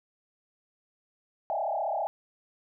sine tone with frequency modulation, 728 Hz, F#5, 28 cents flat, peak -27 dBFS, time 1.5-2.07 s, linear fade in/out 0 ms, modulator 35.3 Hz, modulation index 3.3, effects none

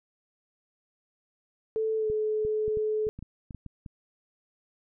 sine tone with pitch glide, 440 to 430 Hz, A4 to A4, 0 to -40 cents, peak -25 dBFS, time 1.76-3.09 s, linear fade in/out 0 ms, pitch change -40 cents, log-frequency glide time 1.97-2.09 s
clicks, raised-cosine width 5 ms, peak -28 dBFS, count 11, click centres 2.1 / 2.45 / 2.68 / 2.772 / 3.069 / 3.19 / 3.226 / 3.508 / 3.547 / 3.663 / 3.862 s
effects none

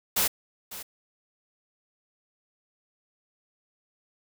white noise with echo, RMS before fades -24 dBFS, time 0.16-0.28 s, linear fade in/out 10 ms, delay 550 ms, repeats 1, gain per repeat -15 dB, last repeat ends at 0.83 s, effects none

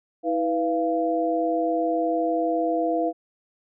sine tone cluster, 322.7 / 494.7 / 686 Hz, E4 / B4 / F5, -37 / +3 / -31 cents, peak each -25 / -27 / -24 dBFS, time 0.23-3.13 s, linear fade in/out 50 ms, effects none

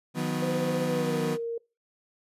35% pulse chord, B major, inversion first, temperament equal with one note detuned, 155.56 / 182.03 / 246.9 Hz, D#3 / F#3 / B3, 0 / -28 / 0 cents, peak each -30 dBFS, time 0.14-1.38 s, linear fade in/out 50 ms
sine tone with pitch glide, 509 to 464.1 Hz, C5 to A#4, -48 to -8 cents, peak -29 dBFS, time 0.42-1.58 s, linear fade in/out 5 ms, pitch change -160 cents, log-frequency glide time 0.83-1.22 s
effects noise-tail reverb RT60 0.3 s tail -24 dB re dry + resampled to 32000 Hz

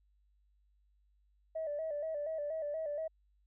sine tone with vibrato, 612 Hz, D#5, 29 cents flat, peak -34 dBFS, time 1.55-3.08 s, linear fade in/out 10 ms, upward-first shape square, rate 4.2 Hz, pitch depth 78 cents each way, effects tanh soft clip ceiling -30 dBFS + added 50 Hz sine -68 dBFS peak until 3.46 s

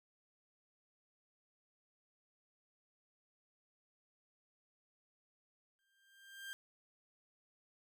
30% pulse tone with exponential growth, 1588 Hz, G6, 22 cents sharp, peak -40 dBFS, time 5.79-6.53 s, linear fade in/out 0 ms, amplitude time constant 160 ms, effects none

